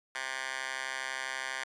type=tone with high-pass filter; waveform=10% pulse; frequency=132.2 Hz; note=C3; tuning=18 cents sharp; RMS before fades=-37 dBFS; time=0.15-1.64 s; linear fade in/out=2 ms; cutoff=1400 Hz; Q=2.9; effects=resampled to 22050 Hz